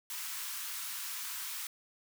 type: high-pass noise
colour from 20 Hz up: white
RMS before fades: -40 dBFS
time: 0.1-1.67 s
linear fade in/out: 2 ms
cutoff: 950 Hz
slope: 48 dB/octave
effects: none